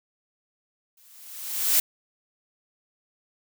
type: noise with exponential growth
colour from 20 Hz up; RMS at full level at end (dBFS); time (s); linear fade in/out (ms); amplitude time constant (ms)
blue; -18; 0.97-1.8; 5; 180
effects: none